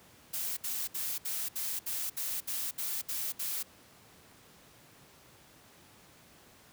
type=noise bursts; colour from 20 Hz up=blue; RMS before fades=-35 dBFS; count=11; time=0.33-3.63 s; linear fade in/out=10 ms; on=240 ms; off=66 ms; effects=pink hiss -58 dBFS RMS until 6.72 s + high-pass 80 Hz 12 dB/octave